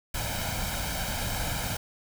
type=noise with comb filter; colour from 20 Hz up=pink; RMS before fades=-31 dBFS; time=0.14-1.77 s; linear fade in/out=5 ms; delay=1.3 ms; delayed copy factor=+0.7; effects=none